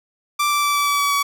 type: tone with pitch steps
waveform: sawtooth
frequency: 1174.7 / 1167.9 / 1161.2 / 1154.5 / 1147.9 / 1141.3 / 1134.7 Hz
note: D6 / D6 / D6 / D6 / D6 / D6 / C#6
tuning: 0 / -10 / -20 / -30 / -40 / -50 / +40 cents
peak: -13 dBFS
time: 0.39-1.23 s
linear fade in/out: 10 ms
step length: 120 ms
effects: none